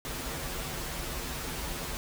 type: noise with comb filter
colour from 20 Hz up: pink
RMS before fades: -36 dBFS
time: 0.05-1.97 s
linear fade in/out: 0 ms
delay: 9.9 ms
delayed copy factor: -0.95
effects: none